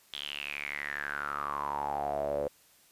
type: tone with band-pass filter sweep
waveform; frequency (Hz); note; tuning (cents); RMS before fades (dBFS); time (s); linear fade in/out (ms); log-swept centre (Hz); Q
sawtooth; 72.1; D2; -31; -35; 0.13-2.48; 0; 3400 to 520; 9.1
effects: white hiss -62 dBFS RMS until 2.91 s + resampled to 32000 Hz